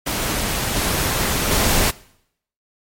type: noise with level steps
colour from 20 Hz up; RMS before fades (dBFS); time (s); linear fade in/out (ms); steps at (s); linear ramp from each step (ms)
pink; -22 / -20 / -17; 0.06-1.91; 10; 0.76 / 1.51; 2
effects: noise-tail reverb RT60 0.7 s tail -21 dB re dry + MP3 64 kbps